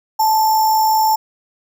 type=tone with sample-and-hold; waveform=sine; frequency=875 Hz; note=A5; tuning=10 cents flat; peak=-11 dBFS; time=0.19-1.16 s; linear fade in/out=10 ms; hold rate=6300 Hz; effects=none